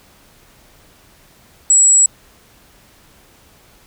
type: tone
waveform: sine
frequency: 7760 Hz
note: B8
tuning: 31 cents flat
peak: -7 dBFS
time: 1.7-2.06 s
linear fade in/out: 2 ms
effects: pink hiss -49 dBFS RMS until 3.86 s